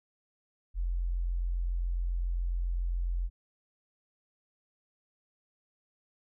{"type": "tone", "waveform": "sine", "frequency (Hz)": 43.65, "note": "F1", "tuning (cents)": 0, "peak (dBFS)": -28, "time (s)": [0.74, 3.3], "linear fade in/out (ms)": 50, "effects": []}